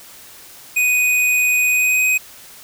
square tone with pitch glide, 2489 to 2511 Hz, D#7 to D#7, 0 to +15 cents, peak -14 dBFS, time 0.76-2.18 s, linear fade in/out 10 ms, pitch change +15 cents, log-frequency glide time 1.68-2.05 s, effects white hiss -41 dBFS RMS until 2.63 s

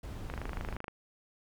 brown noise, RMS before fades -40 dBFS, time 0.03-0.77 s, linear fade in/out 5 ms
click train, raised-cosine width 0.5 ms, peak -24 dBFS, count 16, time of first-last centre 0.3-0.881 s, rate 25.8 Hz
effects none

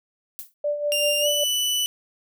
violet noise with exponential decay, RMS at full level -31 dBFS, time 0.39-0.54 s, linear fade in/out 0 ms, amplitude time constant 31 ms
sine tone with tremolo, 587.3 Hz, D5, in tune, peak -20 dBFS, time 0.64-1.44 s, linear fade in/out 5 ms, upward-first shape sine, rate 5.2 Hz, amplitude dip 60%
sawtooth tone with pitch glide, 2794 to 2977 Hz, F7 to F#7, 0 to +10 cents, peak -18 dBFS, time 0.92-1.86 s, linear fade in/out 0 ms, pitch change +110 cents, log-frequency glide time 1.21-1.28 s
effects none

